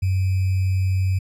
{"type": "tone with sample-and-hold", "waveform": "sine", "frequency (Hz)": 94, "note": "F#2", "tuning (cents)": 28, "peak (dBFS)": -17, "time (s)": [0.02, 1.19], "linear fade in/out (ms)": 10, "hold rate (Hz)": 2450, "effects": ["resampled to 32000 Hz"]}